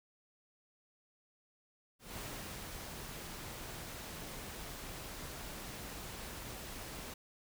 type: noise with ADSR envelope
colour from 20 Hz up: pink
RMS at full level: -44 dBFS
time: 1.99-7.14 s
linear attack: 180 ms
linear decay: 480 ms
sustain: -2 dB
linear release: 6 ms
effects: none